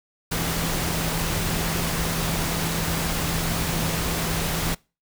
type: tone in noise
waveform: sine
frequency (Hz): 164.81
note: E3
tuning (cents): 0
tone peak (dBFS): -29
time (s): 0.31-4.75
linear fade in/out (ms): 10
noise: pink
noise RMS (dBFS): -26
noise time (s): 0.31-4.75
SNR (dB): -6
effects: noise-tail reverb RT60 0.3 s tail -24 dB re dry